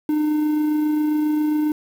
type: tone with amplitude modulation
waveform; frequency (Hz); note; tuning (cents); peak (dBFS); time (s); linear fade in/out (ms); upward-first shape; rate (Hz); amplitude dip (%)
triangle; 303; D#4; -46; -14; 0.09-1.72; 2; sine; 27.4; 25
effects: 7-bit